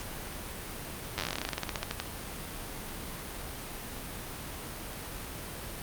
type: slowing click train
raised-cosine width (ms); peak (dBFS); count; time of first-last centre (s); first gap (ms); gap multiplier
0.2; -14; 24; 1.18-2; 9; 1.11
effects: pink hiss -40 dBFS RMS until 5.82 s + Opus 48 kbps